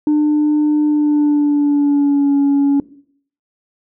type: tone with pitch glide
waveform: sine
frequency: 299.8 to 281.3 Hz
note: D4 to C#4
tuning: +36 to +26 cents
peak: -8 dBFS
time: 0.07-2.8 s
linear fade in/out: 2 ms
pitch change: -110 cents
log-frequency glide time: 0.85-2.35 s
effects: noise-tail reverb RT60 0.6 s tail -19 dB re dry + tanh soft clip ceiling -9 dBFS